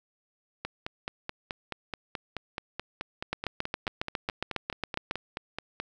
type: two click trains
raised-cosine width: 0.3 ms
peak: -13 / -17 dBFS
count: 14 / 25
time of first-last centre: 3.33-5.111 / 0.65-5.8 s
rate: 7.3 / 4.66 Hz
effects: none